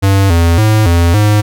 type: tone with pitch steps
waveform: square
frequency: 97.8 / 84.4 / 108.2 / 85.3 / 105.1 Hz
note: G2 / E2 / A2 / F2 / G#2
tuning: -4 / +41 / -29 / -40 / +21 cents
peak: -7 dBFS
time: 0.02-1.42 s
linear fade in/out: 20 ms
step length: 280 ms
effects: none